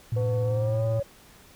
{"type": "tone with vibrato", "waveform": "sine", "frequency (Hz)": 112.7, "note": "A2", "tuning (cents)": 42, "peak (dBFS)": -22, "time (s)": [0.12, 1], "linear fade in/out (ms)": 5, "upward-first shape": "square", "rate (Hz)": 18, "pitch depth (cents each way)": 52}
{"type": "tone with pitch glide", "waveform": "sine", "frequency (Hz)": [504, 559.2], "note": ["B4", "C#5"], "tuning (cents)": [35, 15], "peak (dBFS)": -25, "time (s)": [0.16, 1.03], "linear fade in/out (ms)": 10, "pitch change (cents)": 180, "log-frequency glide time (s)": [0.43, 0.85]}
{"effects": ["tanh soft clip ceiling -19 dBFS", "pink hiss -53 dBFS RMS until 1.55 s"]}